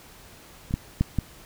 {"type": "clicks", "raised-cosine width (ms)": 5, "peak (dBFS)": [-22, -11, -8, -10], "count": 4, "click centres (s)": [0.709, 0.74, 1.01, 1.187], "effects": ["pink hiss -49 dBFS RMS until 1.45 s"]}